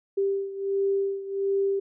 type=beating tone pair; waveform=sine; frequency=393.3 / 394.7 Hz; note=G4 / G4; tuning=+6 / +12 cents; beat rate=1.4 Hz; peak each=-25 / -29 dBFS; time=0.17-1.8 s; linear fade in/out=10 ms; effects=none